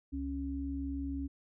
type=tone pair together; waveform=sine; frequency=69.07 / 276 Hz; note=C#2 / C#4; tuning=-6 / -7 cents; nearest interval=2 octaves; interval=2399 cents; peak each=-38 / -36 dBFS; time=0.12-1.28 s; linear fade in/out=20 ms; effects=none